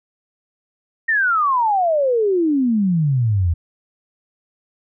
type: exponential sweep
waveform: sine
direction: down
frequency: 1871 to 80 Hz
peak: -14 dBFS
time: 1.08-3.54 s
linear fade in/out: 10 ms
effects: none